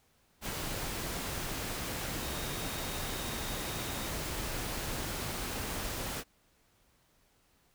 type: tone in noise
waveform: sine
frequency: 3729 Hz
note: A#7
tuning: in tune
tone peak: -48 dBFS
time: 2.2-4.11 s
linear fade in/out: 50 ms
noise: pink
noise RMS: -37 dBFS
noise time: 0.41-6.24 s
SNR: -14 dB
effects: pink hiss -69 dBFS RMS until 7.74 s